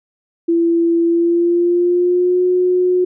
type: tone with pitch glide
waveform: sine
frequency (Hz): 336.6 to 362.8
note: E4 to F#4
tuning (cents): +36 to -34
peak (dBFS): -11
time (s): 0.48-3.05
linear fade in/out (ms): 10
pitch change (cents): +130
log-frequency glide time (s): 1.04-2.43
effects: none